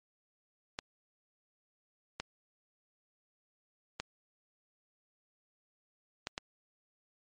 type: clicks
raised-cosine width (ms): 0.2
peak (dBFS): -18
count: 5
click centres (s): 0.789 / 2.2 / 4 / 6.271 / 6.379
effects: MP3 48 kbps